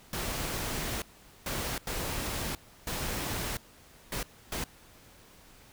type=noise bursts at uneven times; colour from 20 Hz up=pink; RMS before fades=-34 dBFS; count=6; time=0.13-1.02 / 1.46-1.78 / 1.87-2.55 / 2.87-3.57 / 4.12-4.23 / 4.52-4.64 s; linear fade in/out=2 ms; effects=pink hiss -56 dBFS RMS until 5.72 s